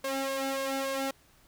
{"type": "tone with flanger", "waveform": "sawtooth", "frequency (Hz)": 270.3, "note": "C#4", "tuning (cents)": -44, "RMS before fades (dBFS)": -32, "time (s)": [0.04, 1.11], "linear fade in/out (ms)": 5, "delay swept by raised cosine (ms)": [1.8, 2.33], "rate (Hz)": 3.5, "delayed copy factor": 0.75, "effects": ["pink hiss -62 dBFS RMS until 1.47 s"]}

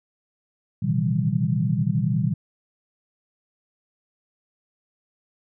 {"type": "tone cluster", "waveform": "sine", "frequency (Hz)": [118.1, 131.2, 155.1, 166.3, 195.8], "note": ["A#2", "C3", "D#3", "E3", "G3"], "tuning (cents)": [23, 5, -5, 16, -2], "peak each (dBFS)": -26, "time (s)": [0.82, 2.34], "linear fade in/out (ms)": 10, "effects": []}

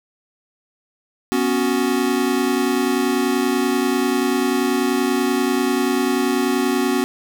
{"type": "chord", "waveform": "square", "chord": "B suspended second", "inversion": "none", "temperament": "equal", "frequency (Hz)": [246.9, 277.2, 370], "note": ["B3", "C#4", "F#4"], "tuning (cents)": [0, 0, 0], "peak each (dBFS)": -22, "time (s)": [1.32, 7.04], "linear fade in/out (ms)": 0, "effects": []}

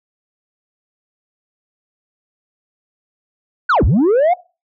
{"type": "linear two-way sweep", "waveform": "sine", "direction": "down then up", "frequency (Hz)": [1560, 43.17, 744], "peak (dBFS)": -7, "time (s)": [3.69, 4.34], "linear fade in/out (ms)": 10, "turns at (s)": 3.84, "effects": ["noise-tail reverb RT60 0.3 s tail -22 dB re dry", "tanh soft clip ceiling -9 dBFS"]}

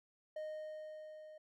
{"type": "tone with level ramp", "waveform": "triangle", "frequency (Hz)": 618, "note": "D#5", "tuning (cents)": -12, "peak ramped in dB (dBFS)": [-38, -50], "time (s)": [0.36, 1.38], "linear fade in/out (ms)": 5, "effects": []}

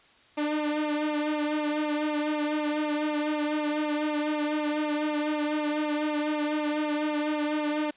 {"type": "tone with flanger", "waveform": "sawtooth", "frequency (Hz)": 300.5, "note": "D4", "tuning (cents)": 40, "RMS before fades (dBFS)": -28, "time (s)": [0.37, 7.91], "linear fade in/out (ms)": 10, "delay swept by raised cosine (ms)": [0.59, 2.69], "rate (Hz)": 4, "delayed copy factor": -0.95, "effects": ["white hiss -58 dBFS RMS until 7.96 s", "resampled to 8000 Hz"]}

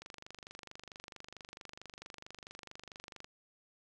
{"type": "click train", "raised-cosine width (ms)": 0.2, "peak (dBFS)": -30, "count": 80, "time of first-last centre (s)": [0.02, 3.244], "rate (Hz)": 24.5, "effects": []}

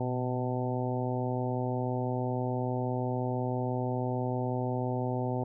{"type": "harmonic tone with a mistuned harmonic", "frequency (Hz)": 126.1, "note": "B2", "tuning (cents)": 36, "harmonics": [1, 2, 3, 4, 5, 6, 7], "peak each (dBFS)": [-32, -35, -37, -38, -39, -40, -40], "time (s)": [0, 5.44], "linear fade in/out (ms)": 5, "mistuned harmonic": 1, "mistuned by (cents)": -52, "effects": []}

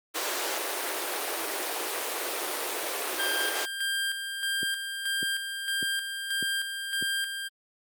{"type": "high-pass noise", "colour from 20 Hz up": "pink", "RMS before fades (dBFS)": -31, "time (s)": [0.14, 3.66], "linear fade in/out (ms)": 20, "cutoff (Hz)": 330, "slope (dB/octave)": 48}
{"type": "tone with tremolo", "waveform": "25% pulse", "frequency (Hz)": 1593, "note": "G6", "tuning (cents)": 27, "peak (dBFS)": -23, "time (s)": [3.18, 7.49], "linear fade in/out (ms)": 20, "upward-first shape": "square", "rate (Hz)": 1.6, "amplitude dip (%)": 50}
{"type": "click train", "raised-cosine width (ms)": 3, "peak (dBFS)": -22, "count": 5, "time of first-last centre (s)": [4.63, 7.025], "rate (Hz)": 1.67}
{"effects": ["high-pass 200 Hz 12 dB/octave", "Opus 48 kbps"]}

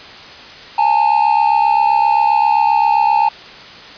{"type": "tone pair together", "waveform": "triangle", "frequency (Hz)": [832, 899.6], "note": ["G#5", "A5"], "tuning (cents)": [3, 38], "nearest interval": "minor second", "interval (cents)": 135, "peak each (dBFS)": -11, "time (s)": [0.78, 3.29], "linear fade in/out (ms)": 5, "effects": ["white hiss -35 dBFS RMS until 3.97 s", "resampled to 11025 Hz"]}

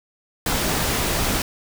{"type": "noise", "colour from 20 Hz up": "pink", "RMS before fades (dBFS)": -22, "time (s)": [0.46, 1.42], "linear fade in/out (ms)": 2, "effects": []}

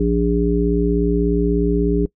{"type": "harmonic tone", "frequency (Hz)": 58.27, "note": "A#1", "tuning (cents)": 0, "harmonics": [1, 3, 5, 7], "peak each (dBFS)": [-20, -20, -20, -20], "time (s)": [0, 2.06], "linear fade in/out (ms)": 5, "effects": ["noise-tail reverb RT60 0.1 s tail -22 dB re dry"]}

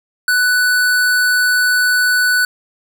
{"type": "tone", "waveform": "square", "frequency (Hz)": 1489, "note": "F#6", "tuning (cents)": 11, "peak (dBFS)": -12, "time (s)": [0.28, 2.45], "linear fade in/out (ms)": 2, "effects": []}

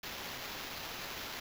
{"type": "noise with sample-and-hold", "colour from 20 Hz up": "blue", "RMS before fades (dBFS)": -43, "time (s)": [0.03, 1.4], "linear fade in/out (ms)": 5, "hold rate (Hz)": 8820, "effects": []}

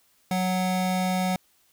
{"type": "tone pair together", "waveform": "square", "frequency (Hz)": [184.57, 740], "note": ["F#3", "F#5"], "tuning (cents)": [-4, 0], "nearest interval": "2 octaves", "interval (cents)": 2404, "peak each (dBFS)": [-25, -29], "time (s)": [0.31, 1.36], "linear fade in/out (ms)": 2, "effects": ["white hiss -64 dBFS RMS until 1.72 s"]}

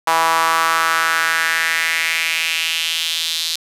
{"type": "tone with high-pass filter sweep", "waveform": "sawtooth", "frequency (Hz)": 163.7, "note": "E3", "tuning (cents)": -12, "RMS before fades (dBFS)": -18, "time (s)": [0.07, 3.56], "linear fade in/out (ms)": 5, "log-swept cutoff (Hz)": [920, 4000], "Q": 3.2, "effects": ["resampled to 32000 Hz", "7-bit"]}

